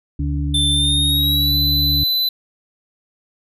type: harmonic tone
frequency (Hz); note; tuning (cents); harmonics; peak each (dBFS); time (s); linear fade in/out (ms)
71.7; D2; -41; 1 / 2 / 4; -20 / -23 / -26; 0.19-2.04; 5
type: tone with pitch glide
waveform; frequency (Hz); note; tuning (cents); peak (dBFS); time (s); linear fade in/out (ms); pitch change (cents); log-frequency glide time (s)
square; 3551 to 4009; A7 to B7; +15 to +25; -16; 0.54-2.29; 5; +210; 0.71-1.58
effects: none